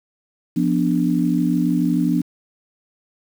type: chord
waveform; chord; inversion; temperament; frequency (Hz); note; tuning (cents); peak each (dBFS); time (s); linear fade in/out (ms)
sine; B diminished; second; equal; 174.61 / 246.9 / 293.7; F3 / B3 / D4; 0 / 0 / 0; -20; 0.56-2.22; 10
effects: 7-bit